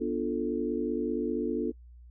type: chord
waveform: sine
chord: B half-diminished seventh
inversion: none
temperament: equal with one note detuned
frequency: 243.5 / 293.7 / 349.2 / 440 Hz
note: B3 / D4 / F4 / A4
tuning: -24 / 0 / 0 / 0 cents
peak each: -33 dBFS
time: 0-1.72 s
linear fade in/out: 20 ms
effects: noise-tail reverb RT60 0.1 s tail -25 dB re dry + added 60 Hz sine -48 dBFS peak until 2.1 s